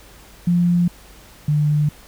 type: tone pair in turn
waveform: sine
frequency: 174.61 / 149.09 Hz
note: F3 / D3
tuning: 0 / +26 cents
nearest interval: minor third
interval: 274 cents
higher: first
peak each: -13 / -14 dBFS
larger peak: first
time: 0.47-0.88 / 1.48-1.89 s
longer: neither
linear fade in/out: 5 ms
effects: added 50 Hz sine -48 dBFS peak until 2.07 s + pink hiss -46 dBFS RMS until 2.07 s